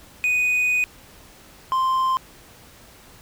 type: tone pair in turn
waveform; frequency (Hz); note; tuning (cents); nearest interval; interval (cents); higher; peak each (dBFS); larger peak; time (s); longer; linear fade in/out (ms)
triangle; 2486 / 1045.2; D#7 / C6; -2 / -2; octave + minor third; 1500; first; -16; neither; 0.24-0.84 / 1.72-2.17; first; 0
effects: pink hiss -48 dBFS RMS until 3.21 s